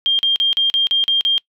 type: tone bursts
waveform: sine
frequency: 3200 Hz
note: G7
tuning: 35 cents sharp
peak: -12 dBFS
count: 8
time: 0.06-1.38 s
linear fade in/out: 0 ms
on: 130 ms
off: 40 ms
effects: noise-tail reverb RT60 0.1 s tail -24 dB re dry